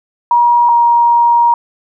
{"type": "tone pair in turn", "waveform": "sine", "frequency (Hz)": [954, 944.7], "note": ["A#5", "A#5"], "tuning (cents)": [40, 23], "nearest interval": "unison", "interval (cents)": 17, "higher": "first", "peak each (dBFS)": -6, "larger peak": "neither", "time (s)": [[0.31, 0.69], [0.69, 1.54]], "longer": "second", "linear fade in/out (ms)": 2, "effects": []}